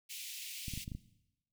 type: high-pass noise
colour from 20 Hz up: pink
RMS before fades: -45 dBFS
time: 0.09-0.85 s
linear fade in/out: 20 ms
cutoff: 2300 Hz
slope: 48 dB/octave
type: clicks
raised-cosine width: 5 ms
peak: -29 dBFS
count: 6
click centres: 0.682 / 0.737 / 0.776 / 0.879 / 0.918 / 0.95 s
effects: noise-tail reverb RT60 0.9 s tail -17 dB re dry